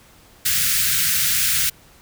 white band-stop noise, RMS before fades -19 dBFS, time 0.45-1.7 s, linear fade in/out 10 ms, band 180 to 1400 Hz, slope 48 dB/octave, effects pink hiss -50 dBFS RMS until 2.01 s

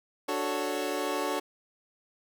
25% pulse chord, D major seventh, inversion none, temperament equal, 293.7 / 370 / 440 / 554.4 Hz, D4 / F#4 / A4 / C#5, 0 / 0 / 0 / 0 cents, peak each -31 dBFS, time 0.28-1.4 s, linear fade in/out 10 ms, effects none

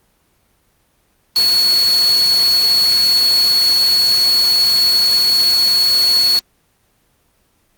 sine tone in noise, 4380 Hz, C#8, 22 cents flat, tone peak -10 dBFS, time 1.36-6.39 s, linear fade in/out 0 ms, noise white, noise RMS -23 dBFS, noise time 1.36-6.39 s, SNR +10 dB, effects pink hiss -59 dBFS RMS until 7.77 s + Opus 24 kbps

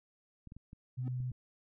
clicks, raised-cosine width 5 ms, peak -37 dBFS, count 6, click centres 0.473 / 0.521 / 0.566 / 0.731 / 1.203 / 1.316 s
sine tone, 126 Hz, B2, 35 cents sharp, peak -34 dBFS, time 0.97-1.32 s, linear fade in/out 20 ms
triangle tone with exponential growth, 253.4 Hz, B3, 45 cents sharp, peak -34 dBFS, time 0.99-1.08 s, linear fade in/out 1 ms, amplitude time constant 19 ms
effects none

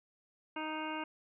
harmonic tone, 311.1 Hz, D#4, in tune, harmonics 1 / 2 / 3 / 4 / 5 / 7 / 8 / 9, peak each -41 / -46 / -41 / -47 / -46 / -48 / -50 / -47 dBFS, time 0.56-1.04 s, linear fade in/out 5 ms, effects none

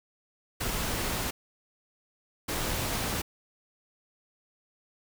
pink noise bursts at uneven times, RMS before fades -31 dBFS, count 2, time 0.6-1.31 / 2.48-3.22 s, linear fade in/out 10 ms, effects none

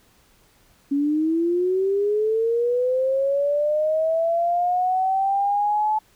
sine linear sweep, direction up, 277.2 to 866 Hz, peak -18 dBFS, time 0.91-5.99 s, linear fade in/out 10 ms, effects pink hiss -58 dBFS RMS until 6.15 s

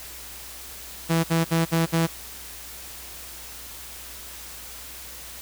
sawtooth tone bursts, 164.81 Hz, E3, in tune, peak -15 dBFS, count 5, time 1.09-2.072 s, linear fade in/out 20 ms, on 150 ms, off 58 ms, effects added 60 Hz sine -48 dBFS peak until 5.41 s + white hiss -40 dBFS RMS until 5.41 s

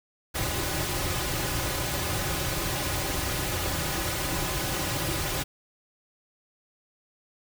pink noise with comb filter, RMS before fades -29 dBFS, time 0.34-5.44 s, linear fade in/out 20 ms, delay 4.4 ms, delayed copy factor -0.7, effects none

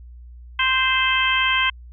harmonic tone with a mistuned harmonic, 523 Hz, C5, 1 cent flat, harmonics 2 / 3 / 4 / 5 / 6, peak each -23 / -23 / -23 / -23 / -23 dBFS, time 0.59-1.7 s, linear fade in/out 5 ms, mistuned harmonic 4, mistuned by -15 cents, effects added 60 Hz sine -38 dBFS peak until 1.92 s

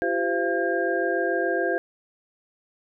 sine tone cluster, 341.1 / 388.1 / 514 / 684 / 1610 Hz, F4 / G4 / C5 / F5 / G6, -41 / -17 / -31 / -36 / +46 cents, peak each -28 dBFS, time 0.02-1.78 s, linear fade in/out 0 ms, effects none

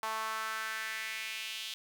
sawtooth tone with high-pass filter sweep, 220 Hz, A3, in tune, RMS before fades -38 dBFS, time 0.03-1.74 s, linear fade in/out 0 ms, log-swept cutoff 960 to 3300 Hz, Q 3, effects none

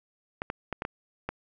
clicks, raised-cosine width 0.5 ms, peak -16 dBFS, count 6, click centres 0.419 / 0.501 / 0.727 / 0.821 / 0.851 / 1.29 s, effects none

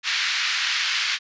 pink band-pass noise, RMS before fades -24 dBFS, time 0.03-1.19 s, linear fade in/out 50 ms, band 1600 to 5200 Hz, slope 24 dB/octave, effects resampled to 16000 Hz

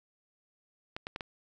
clicks, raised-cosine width 0.3 ms, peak -21 dBFS, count 4, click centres 0.965 / 1.069 / 1.161 / 1.208 s, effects none

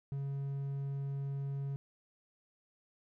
triangle tone, 138.7 Hz, C#3, 1 cent sharp, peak -33 dBFS, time 0.12-1.76 s, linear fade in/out 0 ms, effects none

